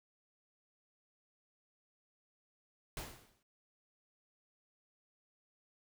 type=noise with exponential decay; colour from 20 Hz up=pink; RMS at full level=-41 dBFS; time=2.97-3.43 s; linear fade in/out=2 ms; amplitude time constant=99 ms; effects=none